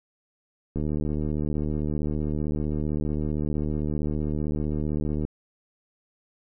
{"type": "click train", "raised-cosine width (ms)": 3, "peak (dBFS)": -16, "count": 340, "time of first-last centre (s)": [0.76, 5.25], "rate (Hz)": 75.5, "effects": []}